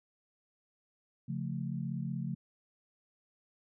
sine chord, Db augmented, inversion none, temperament equal, 138.59 / 174.61 / 220 Hz, Db3 / F3 / A3, 0 / 0 / 0 cents, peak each -37 / -38 / -40 dBFS, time 1.28-2.35 s, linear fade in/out 10 ms, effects none

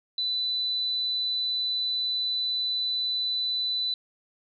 sine tone, 3991 Hz, B7, 17 cents sharp, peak -25 dBFS, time 0.18-3.94 s, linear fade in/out 2 ms, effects none

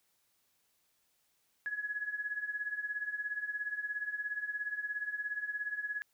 sine tone with tremolo, 1684 Hz, G#6, 24 cents sharp, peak -31 dBFS, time 1.66-6.02 s, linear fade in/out 0 ms, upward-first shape triangle, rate 17 Hz, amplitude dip 85%, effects white hiss -75 dBFS RMS until 6.13 s

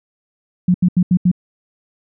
sine tone bursts, 179.6 Hz, F3, 49 cents sharp, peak -9 dBFS, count 5, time 0.68-1.315 s, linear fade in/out 5 ms, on 63 ms, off 80 ms, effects none

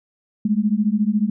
sine beating tone pair, 203.8 / 217.8 Hz, G#3 / A3, -32 / -17 cents, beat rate 14 Hz, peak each -19 dBFS, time 0.45-1.3 s, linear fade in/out 5 ms, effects none

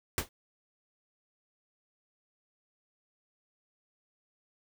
pink noise with exponential decay, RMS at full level -25 dBFS, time 0.18-0.29 s, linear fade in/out 1 ms, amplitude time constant 22 ms, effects none

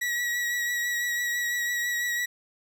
40% pulse tone with vibrato, 1923 Hz, B6, 47 cents flat, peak -25 dBFS, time 0.01-2.26 s, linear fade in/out 10 ms, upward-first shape triangle, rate 6 Hz, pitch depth 25 cents each way, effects none

